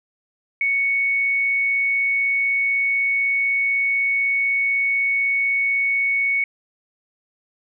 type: tone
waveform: sine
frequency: 2221 Hz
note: C#7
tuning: 3 cents sharp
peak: -17 dBFS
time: 0.61-6.44 s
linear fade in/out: 2 ms
effects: none